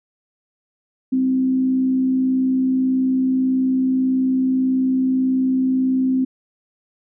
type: tone with frequency modulation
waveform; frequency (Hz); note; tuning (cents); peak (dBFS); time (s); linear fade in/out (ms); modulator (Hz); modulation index
sine; 260; C4; -11; -15; 1.12-6.25; 10; 61.7; 0.23
effects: none